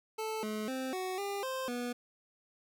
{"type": "tone with pitch steps", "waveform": "25% pulse", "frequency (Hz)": [438.3, 214.4, 261.1, 371.8, 400.8, 523, 243.6], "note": ["A4", "A3", "C4", "F#4", "G4", "C5", "B3"], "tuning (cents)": [-7, -45, -3, 8, 38, -1, -24], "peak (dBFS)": -31, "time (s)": [0.18, 1.93], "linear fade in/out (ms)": 10, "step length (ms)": 250, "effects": []}